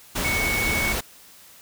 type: tone in noise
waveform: sine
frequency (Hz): 2219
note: C#7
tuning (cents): +1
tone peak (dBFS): -23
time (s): 0.24-0.93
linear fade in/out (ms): 10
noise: pink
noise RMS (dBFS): -26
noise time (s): 0.15-1.01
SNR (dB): 0
effects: white hiss -49 dBFS RMS until 1.61 s